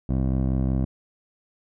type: tone with low-pass filter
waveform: 15% pulse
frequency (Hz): 65.41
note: C2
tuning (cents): 0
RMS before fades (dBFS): -23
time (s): 0.09-0.85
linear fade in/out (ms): 5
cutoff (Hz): 440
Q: 0.66
effects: none